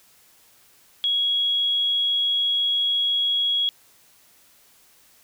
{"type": "tone", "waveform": "sine", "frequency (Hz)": 3322, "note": "G#7", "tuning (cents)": 0, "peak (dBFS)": -19, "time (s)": [1.04, 3.69], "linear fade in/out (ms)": 0, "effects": ["white hiss -56 dBFS RMS until 5.23 s"]}